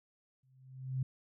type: tone with exponential growth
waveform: sine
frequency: 130.81 Hz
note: C3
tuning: in tune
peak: -29 dBFS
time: 0.43-1.03 s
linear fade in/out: 5 ms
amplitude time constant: 130 ms
effects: none